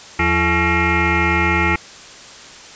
sine tone with frequency modulation, 1108.7 Hz, C#6, in tune, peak -13 dBFS, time 0.19-1.76 s, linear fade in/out 5 ms, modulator 257 Hz, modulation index 5.1, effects white hiss -38 dBFS RMS until 2.75 s + resampled to 16000 Hz

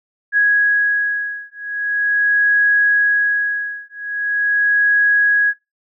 sine beating tone pair, 1661.2 / 1661.62 Hz, G#6 / G#6, 0 / 0 cents, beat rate 0.42 Hz, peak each -16 dBFS, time 0.32-5.54 s, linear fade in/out 50 ms, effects noise-tail reverb RT60 0.2 s tail -19 dB re dry

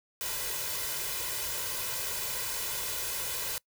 white noise with comb filter, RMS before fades -34 dBFS, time 0.21-3.58 s, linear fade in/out 0 ms, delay 2 ms, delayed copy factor +0.7, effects noise-tail reverb RT60 0.1 s tail -24 dB re dry

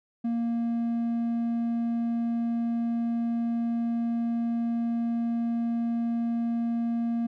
sine tone with hard clipping, 233.1 Hz, A#3, in tune, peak -26 dBFS, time 0.24-7.27 s, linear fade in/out 10 ms, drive 3 dB, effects none

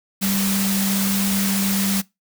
sine tone in noise, 196 Hz, G3, in tune, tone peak -20 dBFS, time 0.21-2.02 s, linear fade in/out 20 ms, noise white, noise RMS -24 dBFS, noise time 0.21-2.02 s, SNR +1 dB, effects noise-tail reverb RT60 0.2 s tail -22 dB re dry

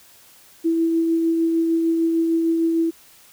sine tone with tremolo, 329.6 Hz, E4, in tune, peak -15 dBFS, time 0.64-2.91 s, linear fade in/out 20 ms, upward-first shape triangle, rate 6.6 Hz, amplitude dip 30%, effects white hiss -50 dBFS RMS until 3.32 s

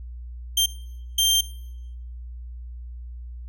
sawtooth tone bursts at uneven times, 3162 Hz, G7, 14 cents sharp, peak -14 dBFS, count 2, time 0.57-0.66 / 1.18-1.41 s, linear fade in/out 5 ms, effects noise-tail reverb RT60 0.9 s tail -22 dB re dry + added 60 Hz sine -34 dBFS peak until 3.48 s

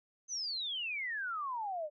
sine exponential sweep, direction down, 6300 to 580 Hz, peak -35 dBFS, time 0.28-1.9 s, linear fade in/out 50 ms, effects none

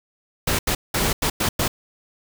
pink noise bursts at uneven times, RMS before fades -21 dBFS, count 6, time 0.47-0.59 / 0.67-0.75 / 0.94-1.13 / 1.22-1.3 / 1.4-1.49 / 1.59-1.68 s, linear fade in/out 5 ms, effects none

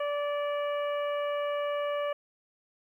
harmonic tone, 581 Hz, D5, 19 cents flat, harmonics 1 / 2 / 3 / 4 / 5, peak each -29 / -36 / -43 / -45 / -45 dBFS, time 0-2.13 s, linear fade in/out 5 ms, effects 11-bit

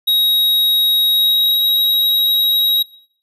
square tone with pitch glide, 3800 to 3822 Hz, A#7 to A#7, +33 to +43 cents, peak -12 dBFS, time 0.07-2.83 s, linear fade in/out 10 ms, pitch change +10 cents, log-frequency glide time 1.12-1.62 s, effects noise-tail reverb RT60 0.6 s tail -21 dB re dry

